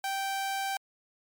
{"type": "tone", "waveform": "sawtooth", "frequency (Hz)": 781, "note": "G5", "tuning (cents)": -7, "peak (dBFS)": -26, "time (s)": [0.04, 0.77], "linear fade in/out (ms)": 2, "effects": ["MP3 96 kbps"]}